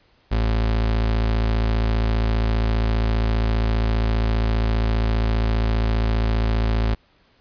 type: tone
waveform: 35% pulse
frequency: 55 Hz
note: A1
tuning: in tune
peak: -16 dBFS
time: 0.31-6.95 s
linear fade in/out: 10 ms
effects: pink hiss -59 dBFS RMS until 7.4 s + resampled to 11025 Hz